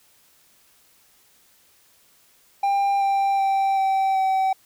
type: tone with pitch steps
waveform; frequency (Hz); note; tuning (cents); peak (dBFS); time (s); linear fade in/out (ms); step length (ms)
triangle; 796 / 788.2 / 780.5 / 772.9 / 765.3; G5 / G5 / G5 / G5 / G5; +26 / +9 / -8 / -25 / -42; -16; 2.63-4.53; 5; 380
effects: white hiss -58 dBFS RMS until 4.65 s